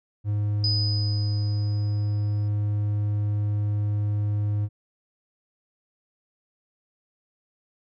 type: tone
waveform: triangle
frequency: 103.83 Hz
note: G#2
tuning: in tune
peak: -20 dBFS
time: 0.24-4.69 s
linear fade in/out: 50 ms
type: tone with exponential decay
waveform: sine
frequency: 4988 Hz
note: D#8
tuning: 3 cents sharp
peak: -22 dBFS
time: 0.64-2.48 s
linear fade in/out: 1 ms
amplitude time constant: 400 ms
effects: none